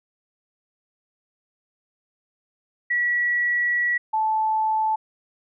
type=tone pair in turn; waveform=sine; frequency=1935 / 873 Hz; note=B6 / A5; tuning=-36 / -14 cents; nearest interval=octave + major second; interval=1378 cents; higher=first; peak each=-19 dBFS; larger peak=neither; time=2.9-3.98 / 4.13-4.96 s; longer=first; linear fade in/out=10 ms; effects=none